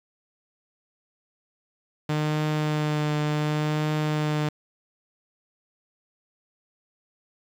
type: tone with vibrato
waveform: sawtooth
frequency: 151.5 Hz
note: D#3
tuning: 46 cents flat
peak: -19 dBFS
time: 2.09-4.49 s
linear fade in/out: 5 ms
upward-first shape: triangle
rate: 0.68 Hz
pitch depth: 20 cents each way
effects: low-pass 5000 Hz 12 dB/octave + 8-bit